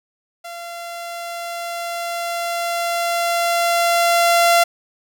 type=tone with level ramp; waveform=sawtooth; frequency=686 Hz; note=F5; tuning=31 cents flat; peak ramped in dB=-27 to -7 dBFS; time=0.44-4.64 s; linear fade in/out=10 ms; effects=none